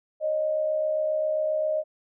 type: tone pair together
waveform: sine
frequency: 551.5 / 619 Hz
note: C#5 / D#5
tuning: -9 / -9 cents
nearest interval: major second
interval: 200 cents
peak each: -33 / -23 dBFS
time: 0.2-1.84 s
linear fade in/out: 50 ms
effects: none